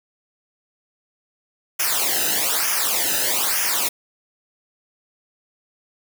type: noise with flanger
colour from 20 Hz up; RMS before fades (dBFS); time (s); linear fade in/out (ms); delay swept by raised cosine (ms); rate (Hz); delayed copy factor
white; -21; 1.79-3.89; 10; 0.24 to 0.91; 1.1; -0.85
effects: none